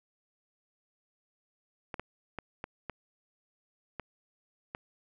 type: clicks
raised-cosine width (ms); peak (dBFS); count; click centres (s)
0.5; -22; 7; 1.942 / 1.996 / 2.387 / 2.641 / 2.897 / 3.997 / 4.749
effects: none